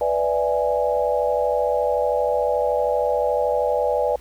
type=chord; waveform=sine; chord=E dominant seventh; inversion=second; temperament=equal; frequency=493.9 / 587.3 / 659.3 / 830.6 Hz; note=B4 / D5 / E5 / G#5; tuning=0 / 0 / 0 / 0 cents; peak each=-22 / -22 / -27 / -25 dBFS; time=0.01-4.16 s; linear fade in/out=2 ms; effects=added 60 Hz sine -42 dBFS peak until 4.2 s + pink hiss -51 dBFS RMS until 4.2 s